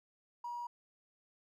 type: tone with hard clipping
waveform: triangle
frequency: 958 Hz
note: A#5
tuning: 47 cents sharp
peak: -39 dBFS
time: 0.44-0.67 s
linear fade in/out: 5 ms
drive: 3 dB
effects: none